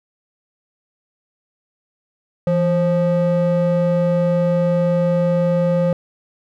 triangle ring-modulated tone, 349.2 Hz, F4, in tune, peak -9 dBFS, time 2.47-5.93 s, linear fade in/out 2 ms, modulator 181 Hz, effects none

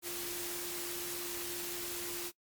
sine tone in noise, 349.2 Hz, F4, in tune, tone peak -44 dBFS, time 0.02-2.32 s, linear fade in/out 50 ms, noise white, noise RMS -40 dBFS, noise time 0.02-2.32 s, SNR -7 dB, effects noise-tail reverb RT60 0.1 s tail -23 dB re dry + MP3 96 kbps

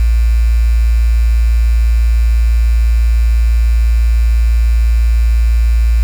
sine tone with quantisation, 57 Hz, A#1, 38 cents flat, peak -7 dBFS, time 0-6.03 s, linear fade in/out 0 ms, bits 5, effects none

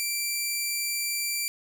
10% pulse tone, 2349 Hz, D7, in tune, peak -18 dBFS, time 0-1.48 s, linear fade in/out 0 ms, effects none

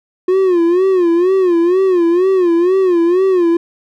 triangle tone with vibrato, 359.1 Hz, F4, 48 cents sharp, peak -7 dBFS, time 0.28-3.57 s, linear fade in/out 5 ms, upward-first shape sine, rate 2.1 Hz, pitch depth 120 cents each way, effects none

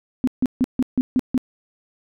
sine tone bursts, 254.6 Hz, C4, 47 cents flat, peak -14 dBFS, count 7, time 0.24-1.378 s, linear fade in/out 0 ms, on 34 ms, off 150 ms, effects none

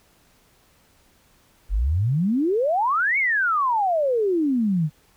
sine exponential two-way sweep, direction up then down, 43.12 to 2259 to 144.4 Hz, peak -18 dBFS, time 1.69-4.9 s, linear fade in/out 50 ms, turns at 3.18 s, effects pink hiss -59 dBFS RMS until 5.16 s

